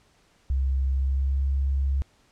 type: tone with pitch glide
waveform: sine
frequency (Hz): 66.6 to 68.2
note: C2 to C#2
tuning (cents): +31 to -28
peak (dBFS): -21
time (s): 0.5-2.02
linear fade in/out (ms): 0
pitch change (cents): +41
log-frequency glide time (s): 0.91-1.45
effects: pink hiss -62 dBFS RMS until 2.31 s + low-pass 8000 Hz 12 dB/octave